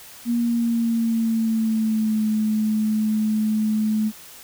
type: tone with pitch glide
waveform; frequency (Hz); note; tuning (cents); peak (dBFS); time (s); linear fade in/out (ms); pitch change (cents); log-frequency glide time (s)
sine; 236.5 to 215.6; A#3 to A3; +25 to -35; -18; 0.25-4.12; 50; -160; 0.37-2.24
effects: white hiss -43 dBFS RMS until 4.43 s